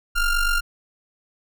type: ring-modulated tone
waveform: square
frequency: 694 Hz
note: F5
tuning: 11 cents flat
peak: -16 dBFS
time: 0.15-0.61 s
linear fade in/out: 20 ms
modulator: 718 Hz
effects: none